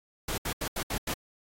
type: noise bursts at uneven times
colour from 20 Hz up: pink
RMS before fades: -32 dBFS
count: 6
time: 0.28-0.38 / 0.45-0.53 / 0.61-0.68 / 0.76-0.83 / 0.9-0.98 / 1.07-1.14 s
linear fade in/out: 5 ms
effects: AAC 48 kbps